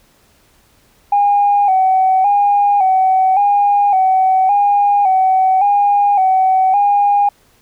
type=tone with vibrato; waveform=sine; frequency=784 Hz; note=G5; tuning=in tune; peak=-8 dBFS; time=1.12-7.29 s; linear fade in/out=5 ms; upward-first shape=square; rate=0.89 Hz; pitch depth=64 cents each way; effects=tanh soft clip ceiling -4 dBFS + pink hiss -53 dBFS RMS until 7.61 s